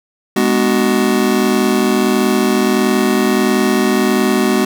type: chord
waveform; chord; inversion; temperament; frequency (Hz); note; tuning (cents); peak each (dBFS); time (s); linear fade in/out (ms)
square; G# half-diminished seventh; none; just; 207.7 / 249.2 / 299 / 373.8; G#3 / B3 / D4 / F#4; 0 / +16 / +31 / +18; -17 / -17 / -22 / -17; 0.36-4.65; 5
effects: none